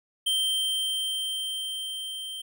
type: tone with level ramp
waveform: square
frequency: 3136 Hz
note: G7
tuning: in tune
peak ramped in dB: -23 to -35 dBFS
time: 0.26-2.42 s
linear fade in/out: 10 ms
effects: none